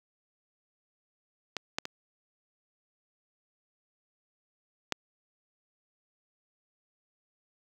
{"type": "clicks", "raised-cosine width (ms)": 0.2, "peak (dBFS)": [-15, -12, -18, -10], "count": 4, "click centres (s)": [1.567, 1.785, 1.854, 4.923], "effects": ["high-pass 150 Hz 12 dB/octave", "8-bit"]}